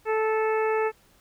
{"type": "harmonic tone", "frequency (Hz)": 437.7, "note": "A4", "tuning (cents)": -9, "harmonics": [1, 2, 3, 4, 5, 6], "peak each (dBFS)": [-23, -29, -33, -35, -37, -39], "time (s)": [0.05, 0.92], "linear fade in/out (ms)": 50, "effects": ["pink hiss -60 dBFS RMS until 1.2 s"]}